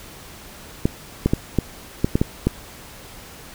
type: clicks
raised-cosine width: 3 ms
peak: -3 dBFS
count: 8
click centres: 0.855 / 1.26 / 1.335 / 1.587 / 2.045 / 2.155 / 2.215 / 2.47 s
effects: pink hiss -41 dBFS RMS until 3.54 s